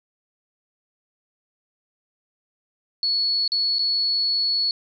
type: tone with dropouts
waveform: sine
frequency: 4395 Hz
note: C#8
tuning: 16 cents flat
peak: -19 dBFS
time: 3.03-4.71 s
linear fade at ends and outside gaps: 1 ms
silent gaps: 3.478-3.519 / 3.785-3.792 s
effects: none